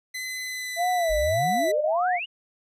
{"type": "tone with pitch glide", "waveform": "sawtooth", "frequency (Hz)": [2026, 1982], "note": ["B6", "B6"], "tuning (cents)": [44, 6], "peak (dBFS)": -27, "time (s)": [0.14, 1.72], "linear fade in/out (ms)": 10, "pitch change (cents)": -38, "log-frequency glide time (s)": [0.43, 0.92]}
{"type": "tone with vibrato", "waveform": "sine", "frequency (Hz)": 663, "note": "E5", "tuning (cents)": 10, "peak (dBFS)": -21, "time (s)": [0.76, 2.2], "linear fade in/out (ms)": 50, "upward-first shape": "sine", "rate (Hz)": 1.7, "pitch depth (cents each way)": 170}
{"type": "exponential sweep", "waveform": "sine", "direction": "up", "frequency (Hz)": [41.2, 3005], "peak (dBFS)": -28, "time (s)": [1.09, 2.26], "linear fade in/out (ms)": 20}
{"effects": ["resampled to 32000 Hz"]}